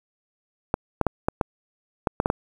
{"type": "clicks", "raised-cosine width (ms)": 1, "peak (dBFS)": -6, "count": 9, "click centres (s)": [0.741, 1.013, 1.067, 1.285, 1.412, 2.072, 2.201, 2.259, 2.301], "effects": ["7-bit"]}